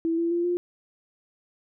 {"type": "tone with pitch steps", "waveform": "sine", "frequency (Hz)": [329.6, 336.9, 344.4, 352], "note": ["E4", "E4", "F4", "F4"], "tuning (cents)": [0, 38, -24, 14], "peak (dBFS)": -22, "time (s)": [0.05, 0.57], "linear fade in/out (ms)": 0, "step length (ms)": 130, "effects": []}